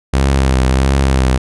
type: tone with vibrato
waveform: sawtooth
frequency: 66.2 Hz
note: C2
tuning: 21 cents sharp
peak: -6 dBFS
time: 0.13-1.38 s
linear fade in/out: 10 ms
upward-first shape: triangle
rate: 1.5 Hz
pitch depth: 58 cents each way
effects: resampled to 24000 Hz